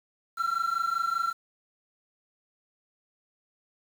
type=tone pair together; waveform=triangle; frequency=1344.9 / 1370 Hz; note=E6 / F6; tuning=+34 / -34 cents; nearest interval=unison; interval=32 cents; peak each=-27 dBFS; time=0.37-1.33 s; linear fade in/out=20 ms; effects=8-bit